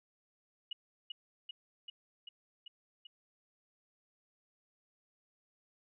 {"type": "tone with echo", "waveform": "sine", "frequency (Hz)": 2900, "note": "F#7", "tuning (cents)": -35, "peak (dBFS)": -37, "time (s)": [0.71, 0.73], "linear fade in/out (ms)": 5, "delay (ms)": 390, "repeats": 6, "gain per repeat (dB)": -2, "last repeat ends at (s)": 3.07, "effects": []}